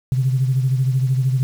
sine beating tone pair, 129.5 / 142.5 Hz, C3 / C#3, -17 / +48 cents, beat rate 13 Hz, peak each -15 / -23 dBFS, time 0.12-1.43 s, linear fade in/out 0 ms, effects tanh soft clip ceiling -8 dBFS + 7-bit

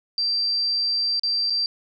sine tone with dropouts, 4699 Hz, D8, in tune, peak -20 dBFS, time 0.18-1.66 s, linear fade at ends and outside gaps 1 ms, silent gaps 1.196-1.234 / 1.499-1.504 s, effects none

